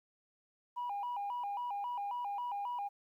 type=tone with vibrato; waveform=sine; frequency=887 Hz; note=A5; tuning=14 cents sharp; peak=-34 dBFS; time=0.76-2.89 s; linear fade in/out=20 ms; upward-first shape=square; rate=3.7 Hz; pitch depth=160 cents each way; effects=tanh soft clip ceiling -33 dBFS + 12-bit